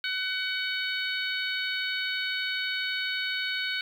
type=harmonic tone with a mistuned harmonic; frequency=752 Hz; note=F#5; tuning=28 cents sharp; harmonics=2 / 3 / 4 / 5 / 6; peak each=-32 / -34 / -35 / -36 / -37 dBFS; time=0.04-3.81 s; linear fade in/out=2 ms; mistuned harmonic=6; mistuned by=-51 cents; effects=9-bit